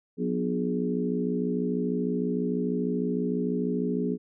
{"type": "harmonic tone with a mistuned harmonic", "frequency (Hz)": 60, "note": "B1", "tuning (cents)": -49, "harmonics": [3, 4, 5, 6, 7], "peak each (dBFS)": [-30, -29, -35, -37, -31], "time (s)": [0.17, 4.18], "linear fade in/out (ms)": 50, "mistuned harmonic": 4, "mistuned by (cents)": 45, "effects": []}